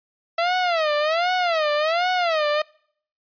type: tone with vibrato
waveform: sawtooth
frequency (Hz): 659.3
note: E5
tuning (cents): 0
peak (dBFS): -15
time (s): 0.38-2.62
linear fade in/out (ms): 5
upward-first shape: sine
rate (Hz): 1.3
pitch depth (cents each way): 190
effects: noise-tail reverb RT60 0.6 s tail -25 dB re dry + resampled to 11025 Hz